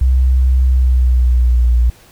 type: tone with pitch glide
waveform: sine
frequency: 64.3 to 59.65 Hz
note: C2 to A#1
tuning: -30 to +41 cents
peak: -8 dBFS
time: 0.01-1.9 s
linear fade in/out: 5 ms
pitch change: -129 cents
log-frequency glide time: 0.65-1.74 s
effects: pink hiss -45 dBFS RMS until 2.11 s